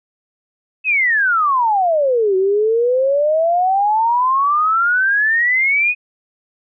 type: exponential two-way sweep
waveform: sine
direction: down then up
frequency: 2625 to 371.7 to 2515 Hz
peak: -12 dBFS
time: 0.84-5.95 s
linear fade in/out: 50 ms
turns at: 2.36 s
effects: none